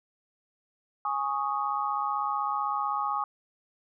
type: chord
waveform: sine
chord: Ab suspended fourth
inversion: none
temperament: equal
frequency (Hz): 830.6 / 1108.7 / 1244.5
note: Ab5 / Db6 / Eb6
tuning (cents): 0 / 0 / 0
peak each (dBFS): -31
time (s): 1.05-3.24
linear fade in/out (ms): 2
effects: none